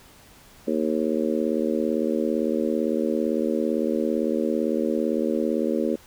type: harmonic tone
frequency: 77.78 Hz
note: D#2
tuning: in tune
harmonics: 3 / 4 / 5 / 6 / 7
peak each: -26 / -27 / -28 / -29 / -29 dBFS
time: 0.67-5.96 s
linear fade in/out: 10 ms
effects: pink hiss -51 dBFS RMS until 6.06 s